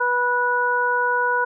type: harmonic tone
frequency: 490 Hz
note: B4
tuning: 14 cents flat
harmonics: 1 / 2 / 3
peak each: -25 / -21 / -21 dBFS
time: 0-1.45 s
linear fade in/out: 10 ms
effects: none